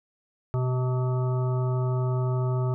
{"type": "harmonic tone with a mistuned harmonic", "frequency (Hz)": 127.6, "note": "C3", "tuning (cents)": -43, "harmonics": [1, 3, 5, 7, 9, 10], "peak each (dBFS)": [-23, -33, -37, -40, -42, -43], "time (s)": [0.54, 2.74], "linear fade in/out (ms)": 0, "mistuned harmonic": 1, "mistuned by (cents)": -24, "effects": []}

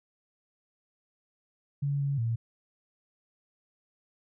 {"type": "tone with pitch steps", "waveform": "sine", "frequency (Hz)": [141.7, 140.2, 115], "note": ["C#3", "C#3", "A#2"], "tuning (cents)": [38, 20, -23], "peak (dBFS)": -26, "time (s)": [1.82, 2.36], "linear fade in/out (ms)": 10, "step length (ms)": 180, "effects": []}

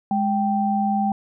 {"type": "tone pair together", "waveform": "sine", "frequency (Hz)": [207.6, 782.3], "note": ["G#3", "G5"], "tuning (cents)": [0, -4], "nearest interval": "octave + major seventh", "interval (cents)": 2296, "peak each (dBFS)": -21, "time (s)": [0.11, 1.12], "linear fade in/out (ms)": 2, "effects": []}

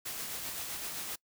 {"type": "noise with tremolo", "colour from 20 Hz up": "white", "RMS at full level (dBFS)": -38, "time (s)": [0.05, 1.16], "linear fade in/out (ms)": 10, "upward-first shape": "sine", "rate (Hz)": 7.7, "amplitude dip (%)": 30, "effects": ["noise-tail reverb RT60 0.1 s tail -24 dB re dry"]}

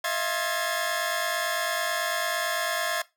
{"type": "tone cluster", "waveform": "sawtooth", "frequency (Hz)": [638, 687, 1060, 1653, 1750], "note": ["D#5", "F5", "C6", "G#6", "A6"], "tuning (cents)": [43, -29, 22, -9, -10], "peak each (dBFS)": -29, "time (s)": [0.04, 3.02], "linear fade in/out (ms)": 5, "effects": ["noise-tail reverb RT60 0.2 s tail -17 dB re dry"]}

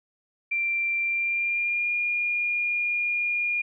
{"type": "tone with pitch glide", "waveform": "sine", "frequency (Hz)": [2361, 2422], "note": ["D7", "D#7"], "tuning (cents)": [9, -47], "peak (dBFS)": -23, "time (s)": [0.51, 3.62], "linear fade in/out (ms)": 10, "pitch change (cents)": 44, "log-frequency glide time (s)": [1.01, 1.92], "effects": []}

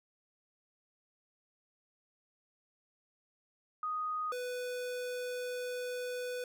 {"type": "tone pair in turn", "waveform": ["sine", "square"], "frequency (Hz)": [1244.5, 496.2], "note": ["D#6", "B4"], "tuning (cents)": [0, 8], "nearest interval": "octave + major third", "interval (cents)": 1592, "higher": "first", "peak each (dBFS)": [-33, -37], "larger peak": "first", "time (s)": [[3.83, 4.32], [4.32, 6.44]], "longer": "second", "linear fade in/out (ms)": 2, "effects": []}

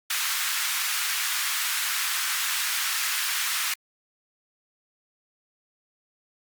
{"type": "high-pass noise", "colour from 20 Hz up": "pink", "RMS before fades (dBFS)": -27, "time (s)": [0.1, 3.74], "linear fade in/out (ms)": 5, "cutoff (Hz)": 1300, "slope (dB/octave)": 24, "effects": ["Opus 48 kbps"]}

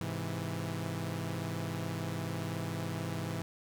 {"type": "chord", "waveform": "sawtooth", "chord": "Ab augmented", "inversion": "none", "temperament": "equal", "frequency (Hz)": [103.83, 130.81, 164.81], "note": ["Ab2", "C3", "E3"], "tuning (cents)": [0, 0, 0], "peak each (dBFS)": [-35, -37, -34], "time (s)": [0.01, 3.42], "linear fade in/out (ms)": 0, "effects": []}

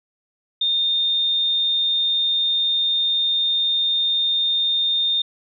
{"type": "tone", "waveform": "sine", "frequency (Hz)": 3642, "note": "A#7", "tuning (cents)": -41, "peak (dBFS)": -17, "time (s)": [0.61, 5.22], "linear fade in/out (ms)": 5, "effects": []}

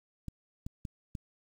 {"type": "clicks", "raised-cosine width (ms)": 5, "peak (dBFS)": -26, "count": 4, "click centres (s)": [0.283, 0.665, 0.852, 1.152], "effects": ["9-bit"]}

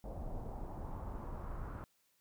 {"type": "noise with low-pass filter sweep", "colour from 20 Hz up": "brown", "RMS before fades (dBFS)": -43, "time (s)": [0.04, 1.84], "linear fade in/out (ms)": 0, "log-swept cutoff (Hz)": [690, 1300], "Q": 2.7, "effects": ["white hiss -75 dBFS RMS until 2.2 s"]}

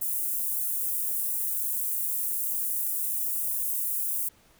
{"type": "high-pass noise", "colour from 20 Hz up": "white", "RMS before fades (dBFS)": -29, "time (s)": [0.01, 4.29], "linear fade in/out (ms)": 10, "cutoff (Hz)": 9800, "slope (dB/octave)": 24, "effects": ["pink hiss -60 dBFS RMS until 4.59 s"]}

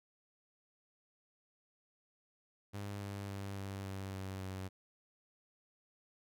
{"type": "tone with pitch steps", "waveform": "sawtooth", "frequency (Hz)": [101.1, 100, 98.91, 97.83, 96.76, 95.7, 94.66], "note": ["G#2", "G2", "G2", "G2", "G2", "G2", "F#2"], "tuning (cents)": [-46, 35, 16, -3, -22, -41, 40], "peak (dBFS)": -37, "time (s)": [2.73, 4.69], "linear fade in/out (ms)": 20, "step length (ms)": 280, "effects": []}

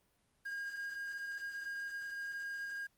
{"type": "tone with quantisation", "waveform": "triangle", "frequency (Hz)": 1621, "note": "G#6", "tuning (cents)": -42, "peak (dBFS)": -37, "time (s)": [0.45, 2.87], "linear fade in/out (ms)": 10, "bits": 10, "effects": ["pink hiss -75 dBFS RMS until 2.97 s", "Opus 32 kbps"]}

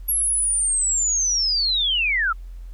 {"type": "linear sweep", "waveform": "sine", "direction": "down", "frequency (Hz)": [11410, 1264], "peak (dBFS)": -18, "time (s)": [0.08, 2.33], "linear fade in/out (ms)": 10, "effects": ["added 43 Hz sine -33 dBFS peak until 2.73 s", "pink hiss -61 dBFS RMS until 2.73 s"]}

